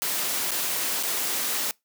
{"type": "noise with dropouts", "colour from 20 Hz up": "white", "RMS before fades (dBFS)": -27, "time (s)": [0.02, 1.71], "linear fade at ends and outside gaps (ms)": 0, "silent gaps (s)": [[0.508, 0.516], [1.028, 1.034]], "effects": ["noise-tail reverb RT60 0.2 s tail -25 dB re dry", "high-pass 200 Hz 12 dB/octave"]}